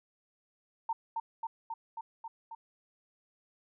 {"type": "tone with echo", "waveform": "sine", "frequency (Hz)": 909, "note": "A#5", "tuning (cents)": -44, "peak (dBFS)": -29, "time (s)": [0.89, 0.93], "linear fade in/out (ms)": 5, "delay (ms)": 270, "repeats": 6, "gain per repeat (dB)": -2, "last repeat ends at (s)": 2.55, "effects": []}